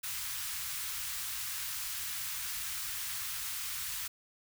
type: band-stop noise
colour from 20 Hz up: white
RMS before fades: -38 dBFS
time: 0.03-4.08 s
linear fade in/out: 10 ms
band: 130 to 1100 Hz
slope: 24 dB/octave
effects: none